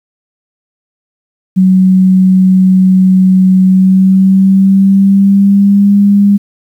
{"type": "tone with pitch glide", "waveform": "sine", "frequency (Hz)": [187, 201.6], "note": ["F#3", "G3"], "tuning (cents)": [19, 49], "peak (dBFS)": -3, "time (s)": [1.56, 6.38], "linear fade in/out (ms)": 20, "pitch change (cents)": 130, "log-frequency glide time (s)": [3.64, 5.94], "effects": ["7-bit"]}